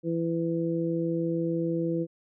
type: harmonic tone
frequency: 166.5 Hz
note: E3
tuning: 18 cents sharp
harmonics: 1 / 2 / 3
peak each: -30 / -28 / -32 dBFS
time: 0.03-2.07 s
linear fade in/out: 50 ms
effects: none